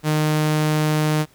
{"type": "tone", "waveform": "sawtooth", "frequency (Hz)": 153.4, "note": "D#3", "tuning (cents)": -24, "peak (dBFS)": -13, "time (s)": [0.03, 1.26], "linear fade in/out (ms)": 50, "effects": ["pink hiss -55 dBFS RMS until 1.34 s"]}